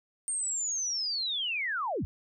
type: linear sweep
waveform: sine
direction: down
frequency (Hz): 8800 to 43.65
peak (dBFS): -29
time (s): 0.28-2.05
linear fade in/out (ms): 0
effects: none